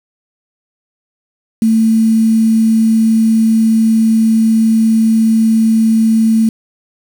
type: tone with quantisation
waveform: sine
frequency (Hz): 222.9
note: A3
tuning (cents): +23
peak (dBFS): -7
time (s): 1.62-6.49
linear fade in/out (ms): 2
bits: 5
effects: none